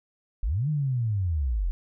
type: linear two-way sweep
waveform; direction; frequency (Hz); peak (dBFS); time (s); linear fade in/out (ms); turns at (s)
sine; up then down; 37.54 to 155.56 to 37.54; -23; 0.43-1.71; 0; 0.69
effects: none